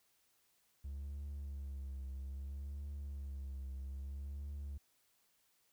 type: tone with vibrato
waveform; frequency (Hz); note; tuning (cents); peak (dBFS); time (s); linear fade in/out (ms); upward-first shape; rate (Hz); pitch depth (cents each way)
triangle; 69; C#2; -7; -39; 0.84-4.78; 10; triangle; 0.61; 71
effects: tanh soft clip ceiling -35 dBFS + white hiss -75 dBFS RMS until 5.72 s